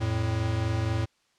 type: tone pair together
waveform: square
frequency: 87.31 / 111.33 Hz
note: F2 / A2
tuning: 0 / +21 cents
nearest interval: major third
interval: 421 cents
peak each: -31 / -27 dBFS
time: 0-1.06 s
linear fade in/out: 20 ms
effects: white hiss -68 dBFS RMS until 1.38 s + low-pass 6000 Hz 12 dB/octave